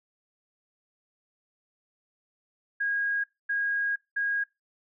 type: tone bursts at uneven times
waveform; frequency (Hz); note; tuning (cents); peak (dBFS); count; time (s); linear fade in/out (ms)
sine; 1637; G#6; -25; -25; 3; 2.8-3.24 / 3.49-3.96 / 4.16-4.44; 10
effects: noise-tail reverb RT60 0.2 s tail -21 dB re dry